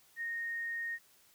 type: tone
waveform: sine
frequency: 1855 Hz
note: A#6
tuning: 9 cents flat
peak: -35 dBFS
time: 0.16-0.99 s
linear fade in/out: 50 ms
effects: white hiss -65 dBFS RMS until 1.34 s